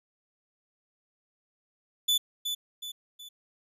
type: tone with echo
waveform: 40% pulse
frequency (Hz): 3484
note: A7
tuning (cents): -18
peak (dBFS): -21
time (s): 2.08-2.18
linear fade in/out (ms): 10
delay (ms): 370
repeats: 3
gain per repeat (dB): -7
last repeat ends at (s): 3.29
effects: none

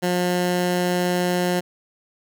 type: tone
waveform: 15% pulse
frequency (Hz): 178.6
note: F3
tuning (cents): +39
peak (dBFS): -13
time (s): 0.02-1.61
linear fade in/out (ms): 20
effects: none

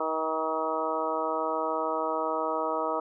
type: harmonic tone with a mistuned harmonic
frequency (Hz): 158.8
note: D#3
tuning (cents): +36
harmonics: 2 / 3 / 4 / 5 / 6 / 7 / 8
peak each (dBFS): -37 / -33 / -32 / -37 / -33 / -36 / -34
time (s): 0-3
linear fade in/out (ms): 5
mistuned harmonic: 7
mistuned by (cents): +20
effects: none

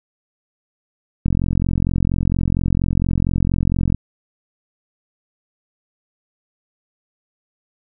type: click train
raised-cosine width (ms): 5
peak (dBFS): -6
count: 120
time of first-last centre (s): 1.26-3.946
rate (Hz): 44.3
effects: none

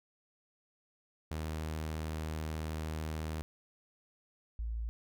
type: tone pair in turn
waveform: sawtooth / sine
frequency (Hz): 78.4 / 56.32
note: D#2 / A1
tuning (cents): +14 / +41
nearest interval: tritone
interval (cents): 573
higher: first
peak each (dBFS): -32 / -34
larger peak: first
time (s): 1.31-3.42 / 4.59-4.89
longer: first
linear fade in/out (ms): 0
effects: none

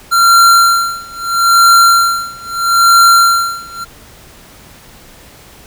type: tone with tremolo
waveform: square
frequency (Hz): 1373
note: F6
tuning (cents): -30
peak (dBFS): -4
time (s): 0.11-3.85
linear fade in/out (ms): 20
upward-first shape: sine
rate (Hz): 0.77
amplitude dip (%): 95
effects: pink hiss -39 dBFS RMS until 5.66 s

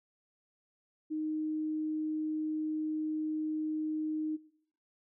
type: tone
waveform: sine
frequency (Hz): 310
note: D#4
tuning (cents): -6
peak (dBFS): -32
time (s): 1.1-4.37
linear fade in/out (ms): 20
effects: noise-tail reverb RT60 0.7 s tail -20 dB re dry

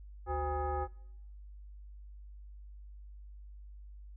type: tone with frequency modulation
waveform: sine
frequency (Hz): 370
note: F#4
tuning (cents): 0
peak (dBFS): -31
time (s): 0.26-0.88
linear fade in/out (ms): 50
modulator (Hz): 443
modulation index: 1.7
effects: noise-tail reverb RT60 0.9 s tail -24 dB re dry + added 50 Hz sine -47 dBFS peak until 4.16 s

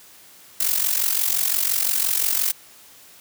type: noise with amplitude modulation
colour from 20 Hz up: blue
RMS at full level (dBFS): -18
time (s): 0.6-2.52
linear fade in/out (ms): 5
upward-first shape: sine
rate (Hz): 45.8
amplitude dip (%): 75
effects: white hiss -48 dBFS RMS until 3.2 s + high-pass 80 Hz 12 dB/octave

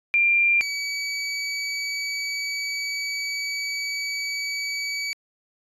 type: tone pair in turn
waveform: sine / 25% pulse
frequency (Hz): 2382 / 2279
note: D7 / C#7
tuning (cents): +24 / +47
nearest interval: minor second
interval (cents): 77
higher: first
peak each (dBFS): -16 / -22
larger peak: first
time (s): 0.14-0.61 / 0.61-5.13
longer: second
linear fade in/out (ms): 0
effects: resampled to 24000 Hz

